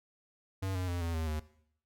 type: tone with pitch steps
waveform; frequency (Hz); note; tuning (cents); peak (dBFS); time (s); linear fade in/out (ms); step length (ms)
square; 95.7 / 91.59 / 87.66 / 83.89 / 80.29 / 76.84; G2 / F#2 / F2 / E2 / E2 / D#2; -41 / -17 / +7 / +31 / -45 / -21; -33; 0.62-1.4; 10; 130
effects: noise-tail reverb RT60 0.7 s tail -18 dB re dry